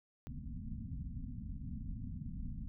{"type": "low-pass noise", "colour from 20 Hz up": "pink", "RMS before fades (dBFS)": -43, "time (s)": [0.27, 2.68], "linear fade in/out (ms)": 0, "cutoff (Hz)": 260, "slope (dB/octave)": 96, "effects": []}